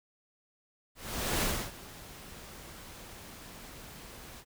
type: noise with ADSR envelope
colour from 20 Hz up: pink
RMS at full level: -29 dBFS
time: 0.95-4.45 s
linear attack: 470 ms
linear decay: 290 ms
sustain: -19 dB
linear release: 62 ms
effects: none